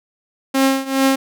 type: tone with tremolo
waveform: sawtooth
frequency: 268.6 Hz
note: C4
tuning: 46 cents sharp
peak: -7 dBFS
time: 0.54-1.16 s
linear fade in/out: 10 ms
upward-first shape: triangle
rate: 2.4 Hz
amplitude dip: 90%
effects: none